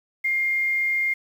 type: tone with quantisation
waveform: sine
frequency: 2118 Hz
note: C7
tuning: 21 cents sharp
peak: -20 dBFS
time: 0.24-1.14 s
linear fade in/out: 10 ms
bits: 8
effects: none